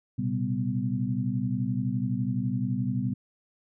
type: tone cluster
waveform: sine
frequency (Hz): 118.9 / 130.7 / 195.4 / 248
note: A#2 / C3 / G3 / B3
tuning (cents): +35 / -1 / -5 / +7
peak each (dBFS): -31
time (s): 0.18-3.14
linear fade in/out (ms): 10
effects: none